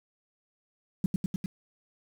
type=tone with echo; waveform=sine; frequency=185.1 Hz; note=F#3; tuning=1 cent sharp; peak=-21 dBFS; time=1.04-1.06 s; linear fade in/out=2 ms; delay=100 ms; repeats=4; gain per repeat=-2 dB; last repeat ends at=1.46 s; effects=8-bit